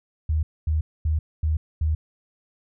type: tone bursts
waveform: sine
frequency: 77.78 Hz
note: D#2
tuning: in tune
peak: -19 dBFS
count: 5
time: 0.29-1.95 s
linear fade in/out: 5 ms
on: 140 ms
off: 240 ms
effects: none